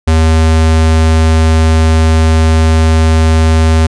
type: tone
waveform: square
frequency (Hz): 80.1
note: E2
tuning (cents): -49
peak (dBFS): -6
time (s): 0.07-3.87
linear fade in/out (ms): 10
effects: resampled to 22050 Hz